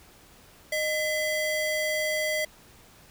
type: ring-modulated tone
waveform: square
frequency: 1318.5 Hz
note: E6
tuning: in tune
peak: -23 dBFS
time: 0.72-2.45 s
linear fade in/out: 5 ms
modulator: 702 Hz
effects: pink hiss -54 dBFS RMS until 3.1 s